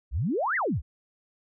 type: exponential two-way sweep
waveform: sine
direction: up then down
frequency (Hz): 52.3 to 2100 to 52.3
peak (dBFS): -24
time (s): 0.11-0.82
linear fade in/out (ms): 50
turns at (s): 0.56
effects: none